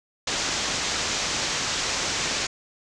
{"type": "low-pass noise", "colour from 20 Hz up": "white", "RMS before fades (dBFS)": -27, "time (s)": [0.27, 2.47], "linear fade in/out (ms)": 5, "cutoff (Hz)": 7100, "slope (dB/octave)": 48, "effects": []}